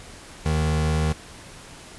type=tone pair together; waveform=square; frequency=77.44 / 155.56 Hz; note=D#2 / D#3; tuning=-8 / 0 cents; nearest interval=octave; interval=1208 cents; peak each=-23 / -24 dBFS; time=0.45-1.13 s; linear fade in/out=10 ms; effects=pink hiss -43 dBFS RMS until 1.98 s + resampled to 24000 Hz